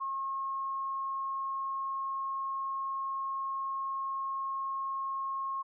sine tone, 1081 Hz, C#6, 44 cents flat, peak -32 dBFS, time 0-5.63 s, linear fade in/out 20 ms, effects none

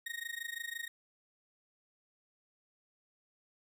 35% pulse tone with amplitude modulation, 1864.7 Hz, A#6, in tune, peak -34 dBFS, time 0.06-0.88 s, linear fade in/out 5 ms, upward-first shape sine, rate 25.9 Hz, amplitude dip 90%, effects none

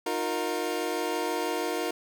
25% pulse chord, Eb suspended second, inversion none, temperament equal with one note detuned, 311.1 / 357.2 / 466.2 Hz, Eb4 / F4 / Bb4, 0 / +39 / 0 cents, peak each -30 / -28 / -28 dBFS, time 0.06-1.91 s, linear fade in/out 5 ms, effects none

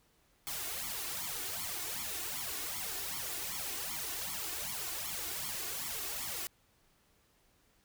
white noise with flanger, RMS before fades -39 dBFS, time 0.47-6.47 s, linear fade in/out 0 ms, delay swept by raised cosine 0.9 to 2.8 ms, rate 2.6 Hz, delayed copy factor +0.95, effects pink hiss -70 dBFS RMS until 7.84 s

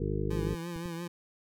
harmonic tone, 51 Hz, G#1, 31 cents flat, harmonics 1 / 2 / 3 / 4 / 6 / 7 / 8 / 9, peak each -35 / -36 / -35 / -40 / -40 / -38 / -38 / -39 dBFS, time 0-0.55 s, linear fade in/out 5 ms
25% pulse tone with vibrato, 170 Hz, F3, 46 cents flat, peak -32 dBFS, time 0.3-1.08 s, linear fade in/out 10 ms, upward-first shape triangle, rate 5.8 Hz, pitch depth 61 cents each way
clicks, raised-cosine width 5 ms, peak -30 dBFS, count 2, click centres 0.761 / 0.858 s
effects none

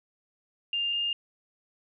sine tone pair in turn, 2803 / 2817 Hz, F7 / F7, +6 / +14 cents, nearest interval unison, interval 8 cents, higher second, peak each -26 dBFS, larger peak neither, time 0.73-0.93 / 0.93-1.13 s, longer neither, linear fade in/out 2 ms, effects none

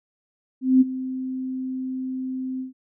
sine tone with ADSR envelope, 259.3 Hz, C4, 15 cents flat, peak -10 dBFS, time 0.61-2.73 s, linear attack 200 ms, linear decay 24 ms, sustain -16 dB, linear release 130 ms, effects none

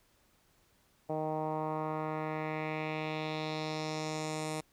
10% pulse tone with low-pass filter sweep, 155.56 Hz, D#3, in tune, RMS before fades -36 dBFS, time 1.09-4.61 s, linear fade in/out 10 ms, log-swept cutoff 690 to 9300 Hz, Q 2.1, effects pink hiss -69 dBFS RMS until 4.72 s

